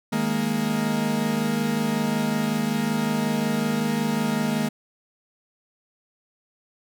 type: chord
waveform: 40% pulse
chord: D# suspended fourth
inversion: none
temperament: equal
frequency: 155.56 / 207.7 / 233.1 Hz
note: D#3 / G#3 / A#3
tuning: 0 / 0 / 0 cents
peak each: -29 / -25 / -24 dBFS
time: 0.12-4.69 s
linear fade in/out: 10 ms
effects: none